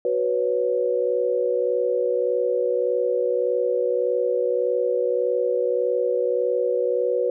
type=chord; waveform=sine; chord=F# suspended fourth; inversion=none; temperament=just; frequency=370 / 493.3 / 555 Hz; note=F#4 / B4 / C#5; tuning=0 / -2 / +2 cents; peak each=-26 / -21 / -26 dBFS; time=0.05-7.3 s; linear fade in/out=2 ms; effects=none